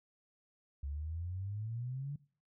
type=exponential sweep; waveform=sine; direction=up; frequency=68.4 to 146.83 Hz; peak=-37 dBFS; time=0.83-2.16 s; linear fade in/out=5 ms; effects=noise-tail reverb RT60 0.5 s tail -22 dB re dry